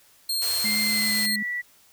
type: tone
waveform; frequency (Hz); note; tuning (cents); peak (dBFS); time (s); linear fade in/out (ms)
sawtooth; 4230; C8; +18; -21; 0.29-1.36; 5
type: band-stop noise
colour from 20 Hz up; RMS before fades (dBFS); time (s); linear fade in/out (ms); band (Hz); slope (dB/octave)
white; -32; 0.41-1.27; 20; 140 to 370; 96
type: tone with vibrato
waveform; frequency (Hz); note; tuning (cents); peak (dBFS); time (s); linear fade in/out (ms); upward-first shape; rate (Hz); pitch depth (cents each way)
sine; 210; G#3; +19; -30; 0.64-1.43; 5; sine; 7.8; 14
type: tone with pitch glide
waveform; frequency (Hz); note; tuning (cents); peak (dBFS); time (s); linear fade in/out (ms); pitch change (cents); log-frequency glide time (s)
sine; 2093 to 1952.8; C7 to B6; 0 to -20; -26; 0.64-1.62; 20; -120; 0.8-1.38
effects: white hiss -57 dBFS RMS until 1.92 s